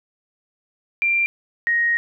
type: tone pair in turn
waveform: sine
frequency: 2372 / 1874.5 Hz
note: D7 / A#6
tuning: +17 / +9 cents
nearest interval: major third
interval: 408 cents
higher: first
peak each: -16 dBFS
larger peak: neither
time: 1.02-1.26 / 1.67-1.97 s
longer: second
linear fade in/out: 0 ms
effects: none

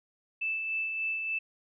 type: tone with tremolo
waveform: sine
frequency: 2637 Hz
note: E7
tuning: in tune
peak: -28 dBFS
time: 0.41-1.39 s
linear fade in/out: 10 ms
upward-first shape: sine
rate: 3.4 Hz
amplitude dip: 35%
effects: none

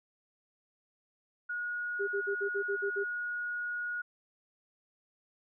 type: tone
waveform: sine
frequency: 1447 Hz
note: F#6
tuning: 39 cents flat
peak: -33 dBFS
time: 1.49-4.02 s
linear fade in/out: 10 ms
type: tone bursts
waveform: sine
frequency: 400 Hz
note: G4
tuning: 35 cents sharp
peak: -30 dBFS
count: 8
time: 1.99-3.043 s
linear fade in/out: 20 ms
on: 87 ms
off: 51 ms
effects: none

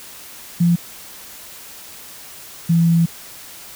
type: tone pair in turn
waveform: sine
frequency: 172.1 / 167.39 Hz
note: F3 / E3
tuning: -25 / +27 cents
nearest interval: unison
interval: 48 cents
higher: first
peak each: -11 dBFS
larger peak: neither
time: 0.6-0.76 / 2.69-3.06 s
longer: second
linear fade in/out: 10 ms
effects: white hiss -38 dBFS RMS until 3.75 s

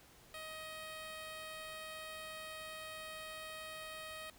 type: tone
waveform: 10% pulse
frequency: 629 Hz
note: D#5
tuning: 19 cents sharp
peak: -37 dBFS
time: 0.34-4.3 s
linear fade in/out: 2 ms
effects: pink hiss -62 dBFS RMS until 4.38 s

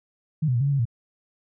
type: tone with pitch steps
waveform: sine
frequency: 155.5 / 126.2 / 118.2 / 139.1 / 142.1 / 138.4 / 116.2 Hz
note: D#3 / B2 / A#2 / C#3 / C#3 / C#3 / A#2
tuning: -1 / +38 / +24 / +6 / +43 / -2 / -5 cents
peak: -19 dBFS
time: 0.42-0.854 s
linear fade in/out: 10 ms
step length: 62 ms
effects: none

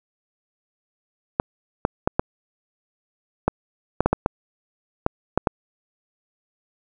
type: clicks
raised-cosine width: 1 ms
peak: -3 dBFS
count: 12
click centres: 1.399 / 1.851 / 2.075 / 2.195 / 3.48 / 4.006 / 4.06 / 4.13 / 4.261 / 5.064 / 5.376 / 5.472 s
effects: none

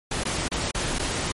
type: noise with dropouts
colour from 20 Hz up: pink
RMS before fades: -27 dBFS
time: 0.11-1.32 s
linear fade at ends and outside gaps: 5 ms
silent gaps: 0.237-0.252 / 0.483-0.515 / 0.713-0.746 / 0.986-0.993 s
effects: MP3 48 kbps

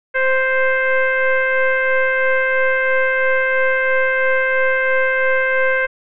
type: tone with frequency modulation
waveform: sine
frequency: 1046.5 Hz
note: C6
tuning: in tune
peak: -13 dBFS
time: 0.14-5.87 s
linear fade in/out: 20 ms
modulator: 524 Hz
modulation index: 2
effects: none

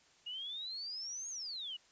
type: exponential two-way sweep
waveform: sine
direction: up then down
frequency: 2843 to 6645 to 2843 Hz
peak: -40 dBFS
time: 0.26-1.77 s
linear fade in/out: 10 ms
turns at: 1.29 s
effects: white hiss -66 dBFS RMS until 1.91 s + resampled to 16000 Hz

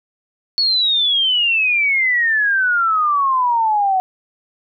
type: exponential sweep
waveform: sine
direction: down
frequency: 4435 to 740 Hz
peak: -13 dBFS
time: 0.58-4 s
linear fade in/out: 0 ms
effects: none

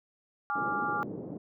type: chord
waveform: sine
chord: D diminished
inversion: second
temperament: equal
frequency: 830.6 / 1174.7 / 1396.9 Hz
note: Ab5 / D6 / F6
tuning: 0 / 0 / 0 cents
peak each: -33 dBFS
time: 0.5-1.03 s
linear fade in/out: 0 ms
type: band-pass noise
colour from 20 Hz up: white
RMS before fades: -39 dBFS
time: 0.55-1.38 s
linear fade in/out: 10 ms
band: 130 to 450 Hz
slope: 24 dB/octave
effects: none

